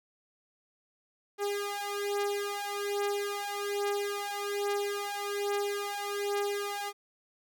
sawtooth beating tone pair, 405.7 / 406.9 Hz, G#4 / G#4, -41 / -35 cents, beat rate 1.2 Hz, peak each -30 dBFS, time 1.38-6.93 s, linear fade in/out 50 ms, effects none

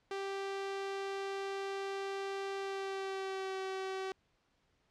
sawtooth tone with pitch glide, 392 to 381.7 Hz, G4 to G4, 0 to -46 cents, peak -33 dBFS, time 0.11-4.12 s, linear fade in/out 2 ms, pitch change -46 cents, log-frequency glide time 2.57-3.58 s, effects pink hiss -75 dBFS RMS until 4.9 s + low-pass 5000 Hz 12 dB/octave

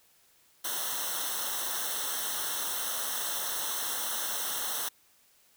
white noise with comb filter, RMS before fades -33 dBFS, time 0.64-4.89 s, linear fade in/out 10 ms, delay 0.42 ms, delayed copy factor -0.95, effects white hiss -64 dBFS RMS until 5.56 s

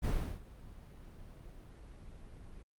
brown noise with ADSR envelope, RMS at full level -30 dBFS, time 0.02-2.63 s, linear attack 31 ms, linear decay 340 ms, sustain -21 dB, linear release 11 ms, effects Opus 32 kbps

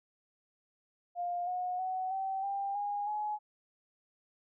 sine tone with pitch steps, 704 / 725.5 / 747.6 / 770.4 / 793.9 / 818.1 / 843 Hz, F5 / F#5 / F#5 / G5 / G5 / G#5 / G#5, +14 / -34 / +18 / -30 / +22 / -26 / +26 cents, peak -32 dBFS, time 1.15-3.39 s, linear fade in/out 50 ms, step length 320 ms, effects none

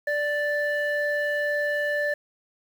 sine tone pair together, 587.3 / 1759.9 Hz, D5 / A6, 0 / 0 cents, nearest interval octave + perfect fifth, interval 1900 cents, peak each -24 dBFS, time 0.07-2.14 s, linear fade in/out 5 ms, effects tanh soft clip ceiling -19 dBFS + 8-bit

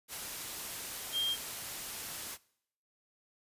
sine tone in noise, 3203 Hz, G7, 37 cents sharp, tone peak -29 dBFS, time 1.12-1.37 s, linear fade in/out 50 ms, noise white, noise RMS -41 dBFS, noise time 0.08-2.38 s, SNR +9 dB, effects noise-tail reverb RT60 0.7 s tail -22 dB re dry + resampled to 32000 Hz

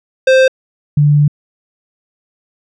square / sine tone pair in turn, 523.3 / 146.85 Hz, C5 / D3, 0 / 0 cents, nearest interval octave + minor seventh, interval 2200 cents, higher first, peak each -6 / -6 dBFS, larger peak neither, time 0.27-0.48 / 0.97-1.28 s, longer second, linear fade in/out 5 ms, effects low-pass 4000 Hz 12 dB/octave

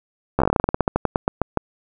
slowing click train, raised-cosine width 1 ms, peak -3 dBFS, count 21, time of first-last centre 0.39-1.573 s, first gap 13 ms, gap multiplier 1.14, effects none

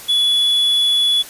triangle tone, 3414 Hz, G#7, 47 cents sharp, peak -11 dBFS, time 0.08-1.23 s, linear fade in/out 20 ms, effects white hiss -36 dBFS RMS until 1.29 s + resampled to 32000 Hz

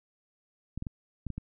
clicks, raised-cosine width 5 ms, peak -23 dBFS, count 6, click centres 0.776 / 0.824 / 0.868 / 1.267 / 1.303 / 1.38 s, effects none

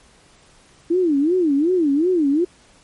sine tone with vibrato, 320.3 Hz, E4, 50 cents flat, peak -14 dBFS, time 0.9-2.45 s, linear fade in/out 10 ms, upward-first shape sine, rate 2.7 Hz, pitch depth 260 cents each way, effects pink hiss -52 dBFS RMS until 2.83 s + MP3 48 kbps

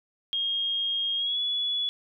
sine tone with pitch glide, 3246 to 3405 Hz, G#7 to G#7, -40 to +42 cents, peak -25 dBFS, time 0.33-1.89 s, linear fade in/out 0 ms, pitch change +82 cents, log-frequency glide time 1.17-1.39 s, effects none

